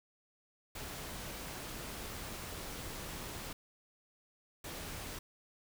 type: noise bursts at uneven times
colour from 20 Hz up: pink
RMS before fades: -44 dBFS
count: 2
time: 0.75-3.53 / 4.64-5.19 s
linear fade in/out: 5 ms
effects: none